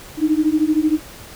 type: beating tone pair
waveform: sine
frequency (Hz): 302.8 / 315.8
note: D#4 / D#4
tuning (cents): -47 / +26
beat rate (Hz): 13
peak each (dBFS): -17 / -17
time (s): 0.17-1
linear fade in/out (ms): 50
effects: pink hiss -39 dBFS RMS until 1.35 s